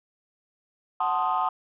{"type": "chord", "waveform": "sine", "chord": "F# diminished seventh", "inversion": "none", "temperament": "equal", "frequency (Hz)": [740, 880, 1046.5, 1244.5], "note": ["F#5", "A5", "C6", "Eb6"], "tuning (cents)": [0, 0, 0, 0], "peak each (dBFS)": -27, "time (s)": [1, 1.49], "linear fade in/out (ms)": 5, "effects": ["tanh soft clip ceiling -16 dBFS"]}